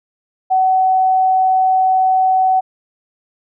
sine tone, 753 Hz, F#5, 30 cents sharp, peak -10 dBFS, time 0.5-2.61 s, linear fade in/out 20 ms, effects none

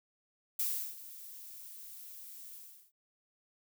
violet noise with ADSR envelope, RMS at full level -32 dBFS, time 0.59-2.92 s, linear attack 5 ms, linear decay 350 ms, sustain -17 dB, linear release 380 ms, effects none

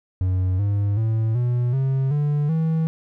triangle tone with pitch steps, 92.5 / 101.46 / 111.28 / 122.05 / 133.87 / 146.83 / 161.05 Hz, F#2 / G#2 / A2 / B2 / C3 / D3 / E3, 0 / -40 / +20 / -20 / +40 / 0 / -40 cents, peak -16 dBFS, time 0.21-2.87 s, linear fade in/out 0 ms, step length 380 ms, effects none

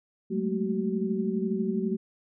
sine tone cluster, 188.1 / 210.3 / 222.5 / 378.2 Hz, F#3 / G#3 / A3 / F#4, +29 / +22 / +20 / +38 cents, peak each -31 dBFS, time 0.3-1.97 s, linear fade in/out 20 ms, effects none

